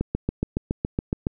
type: click train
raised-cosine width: 3 ms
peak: -10 dBFS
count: 10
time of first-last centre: 0.01-1.269 s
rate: 7.15 Hz
effects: none